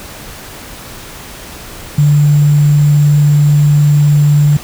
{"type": "tone with sample-and-hold", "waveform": "sine", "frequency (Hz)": 146.83, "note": "D3", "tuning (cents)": 0, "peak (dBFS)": -5, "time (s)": [1.98, 4.57], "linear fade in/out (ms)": 5, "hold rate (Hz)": 7350, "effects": ["pink hiss -30 dBFS RMS until 4.63 s"]}